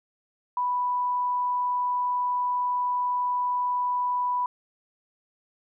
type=tone; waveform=sine; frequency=987.8 Hz; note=B5; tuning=in tune; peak=-23 dBFS; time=0.57-4.46 s; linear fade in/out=2 ms; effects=none